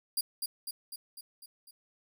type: tone with echo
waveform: 10% pulse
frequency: 4806 Hz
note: D8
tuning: 39 cents sharp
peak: -21 dBFS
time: 0.17-0.21 s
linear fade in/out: 5 ms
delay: 250 ms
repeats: 6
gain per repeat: -4 dB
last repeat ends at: 1.71 s
effects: none